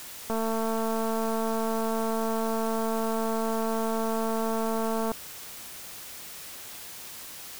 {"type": "click train", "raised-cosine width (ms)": 1, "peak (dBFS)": -17, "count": 1080, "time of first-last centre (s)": [0.3, 5.117], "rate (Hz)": 224, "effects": ["white hiss -42 dBFS RMS until 7.59 s"]}